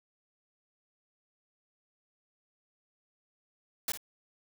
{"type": "noise with echo", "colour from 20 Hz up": "white", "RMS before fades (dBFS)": -32, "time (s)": [3.88, 3.92], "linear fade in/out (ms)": 2, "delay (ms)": 54, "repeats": 1, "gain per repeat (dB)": -11, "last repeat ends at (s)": 3.974, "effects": []}